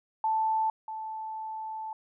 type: tone pair in turn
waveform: sine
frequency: 880 / 876.8 Hz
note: A5 / A5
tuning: 0 / -6 cents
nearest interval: unison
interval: 6 cents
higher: first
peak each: -24 / -34 dBFS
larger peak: first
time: 0.24-0.7 / 0.88-1.93 s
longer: second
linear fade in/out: 2 ms
effects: none